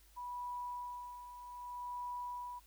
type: tone with tremolo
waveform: sine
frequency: 980 Hz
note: B5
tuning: 14 cents flat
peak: -39 dBFS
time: 0.16-2.6 s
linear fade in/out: 20 ms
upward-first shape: sine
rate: 0.64 Hz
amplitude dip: 65%
effects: added 50 Hz sine -63 dBFS peak until 2.66 s + white hiss -67 dBFS RMS until 2.66 s